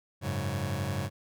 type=chord; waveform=sawtooth; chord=F# suspended second; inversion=none; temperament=just; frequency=92.5 / 104.06 / 138.75 Hz; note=F#2 / G#2 / C#3; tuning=0 / +4 / +2 cents; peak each=-30 dBFS; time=0.21-1.1 s; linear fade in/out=50 ms; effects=none